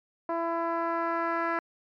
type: tone with low-pass filter sweep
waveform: 10% pulse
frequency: 334.5 Hz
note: E4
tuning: 25 cents sharp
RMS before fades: -29 dBFS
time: 0.29-1.59 s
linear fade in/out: 2 ms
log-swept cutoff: 900 to 1600 Hz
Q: 1.6
effects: MP3 64 kbps